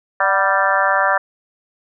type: harmonic tone with a mistuned harmonic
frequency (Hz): 196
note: G3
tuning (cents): 0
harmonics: 3 / 4 / 5 / 6 / 7 / 8 / 9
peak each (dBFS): -21 / -21 / -21 / -21 / -21 / -21 / -21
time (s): 0.2-1.18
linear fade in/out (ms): 5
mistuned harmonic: 4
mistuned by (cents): -59
effects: none